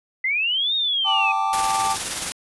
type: linear two-way sweep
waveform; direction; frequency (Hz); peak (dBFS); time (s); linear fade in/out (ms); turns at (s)
sine; up then down; 2000 to 3746 to 2504; -19; 0.24-1.32; 5; 0.75
type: chord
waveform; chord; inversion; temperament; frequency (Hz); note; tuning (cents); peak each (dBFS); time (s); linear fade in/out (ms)
triangle; G suspended second; none; equal; 784 / 880 / 1174.7; G5 / A5 / D6; 0 / 0 / 0; -22; 1.04-1.97; 50
type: noise with tremolo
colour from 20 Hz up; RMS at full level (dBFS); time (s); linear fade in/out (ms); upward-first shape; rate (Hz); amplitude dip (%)
white; -24; 1.53-2.32; 0; triangle; 19; 45
effects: resampled to 24000 Hz